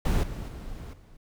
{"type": "noise with level steps", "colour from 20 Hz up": "brown", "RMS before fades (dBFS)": [-23, -35, -39, -51], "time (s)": [0.05, 1.17], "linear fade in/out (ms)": 5, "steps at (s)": [0.23, 0.48, 0.93], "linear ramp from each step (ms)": 5, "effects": []}